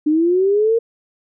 sine linear sweep, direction up, 295.5 to 466.2 Hz, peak -12 dBFS, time 0.06-0.79 s, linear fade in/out 10 ms, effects none

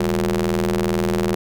sawtooth ring-modulated tone, 82.3 Hz, E2, 2 cents flat, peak -11 dBFS, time 0-1.35 s, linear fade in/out 5 ms, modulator 278 Hz, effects none

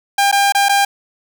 sawtooth tone with dropouts, 800 Hz, G5, 35 cents sharp, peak -7 dBFS, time 0.18-0.85 s, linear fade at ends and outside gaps 5 ms, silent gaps 0.315-0.325 / 0.523-0.548 / 0.686-0.693 s, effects none

